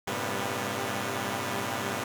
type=tone cluster; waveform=5% pulse; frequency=98.4 / 114 / 132.1 / 200.1 / 245.8 Hz; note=G2 / A#2 / C3 / G3 / B3; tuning=+7 / -38 / +17 / +36 / -8 cents; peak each=-25 dBFS; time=0.07-2.04 s; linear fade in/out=5 ms; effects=none